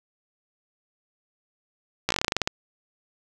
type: slowing click train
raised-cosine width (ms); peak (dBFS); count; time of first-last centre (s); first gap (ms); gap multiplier
0.2; -5; 13; 2.09-2.475; 15; 1.13
effects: 7-bit